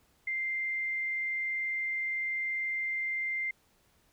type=tone; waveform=sine; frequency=2093 Hz; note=C7; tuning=in tune; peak=-30 dBFS; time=0.27-3.51 s; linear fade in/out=5 ms; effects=pink hiss -68 dBFS RMS until 4.12 s